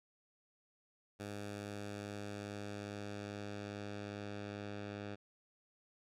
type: tone with low-pass filter sweep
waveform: 10% pulse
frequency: 102.4 Hz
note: G#2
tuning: 24 cents flat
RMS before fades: -45 dBFS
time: 1.19-5.16 s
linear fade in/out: 20 ms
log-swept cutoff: 11000 to 3800 Hz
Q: 0.83
effects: none